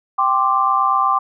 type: chord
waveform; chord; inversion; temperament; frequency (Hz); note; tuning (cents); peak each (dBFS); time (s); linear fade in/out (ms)
sine; G suspended fourth; none; equal; 784 / 1046.5 / 1174.7; G5 / C6 / D6; 0 / 0 / 0; -20 / -18 / -16; 0.18-1.19; 10
effects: none